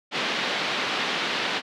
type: band-pass noise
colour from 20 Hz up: white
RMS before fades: -27 dBFS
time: 0.11-1.62 s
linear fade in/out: 50 ms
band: 170 to 3800 Hz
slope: 24 dB/octave
effects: none